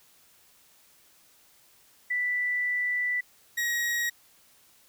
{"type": "tone pair in turn", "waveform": ["sine", "40% pulse"], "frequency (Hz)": [1975.5, 1896.8], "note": ["B6", "A#6"], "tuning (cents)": [0, 30], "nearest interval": "minor second", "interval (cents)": 70, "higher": "first", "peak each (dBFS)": -25, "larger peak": "neither", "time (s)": [[2.1, 3.21], [3.57, 4.1]], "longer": "first", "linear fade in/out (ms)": 10, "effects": ["white hiss -60 dBFS RMS until 4.88 s"]}